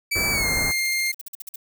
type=tone with pitch glide; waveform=sawtooth; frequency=2306 to 2115 Hz; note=D7 to C7; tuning=-32 to +18 cents; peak=-18 dBFS; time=0.11-1.12 s; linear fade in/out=10 ms; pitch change=-150 cents; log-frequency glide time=0.32-0.47 s
type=band-stop noise; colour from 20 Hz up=pink; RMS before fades=-28 dBFS; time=0.15-0.72 s; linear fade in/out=10 ms; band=1900 to 6600 Hz; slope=48 dB/octave
type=noise bursts; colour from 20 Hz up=violet; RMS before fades=-34 dBFS; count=13; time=0.71-1.559 s; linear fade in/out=5 ms; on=21 ms; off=48 ms
effects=none